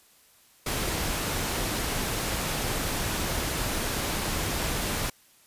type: noise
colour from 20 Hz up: pink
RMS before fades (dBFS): -29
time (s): 0.66-5.1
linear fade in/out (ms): 5
effects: white hiss -59 dBFS RMS until 5.46 s + resampled to 32000 Hz